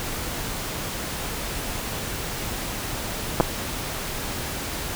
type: clicks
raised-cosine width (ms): 1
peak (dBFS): -3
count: 2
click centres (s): 3.401 / 3.407
effects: pink hiss -30 dBFS RMS until 4.95 s